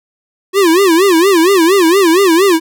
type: tone with vibrato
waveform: square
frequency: 359.8 Hz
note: F#4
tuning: 48 cents flat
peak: -7 dBFS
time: 0.53-2.6 s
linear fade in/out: 50 ms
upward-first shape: sine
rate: 4.3 Hz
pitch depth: 200 cents each way
effects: none